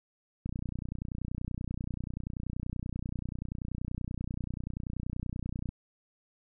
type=click train; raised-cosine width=5 ms; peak=-23 dBFS; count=160; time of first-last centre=0.46-5.69 s; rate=30.4 Hz; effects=none